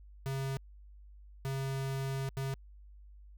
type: tone bursts at uneven times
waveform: square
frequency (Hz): 135.1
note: C#3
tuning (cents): -44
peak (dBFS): -34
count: 3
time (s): 0.26-0.57 / 1.45-2.29 / 2.37-2.54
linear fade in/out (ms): 0
effects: added 50 Hz sine -51 dBFS peak until 3.37 s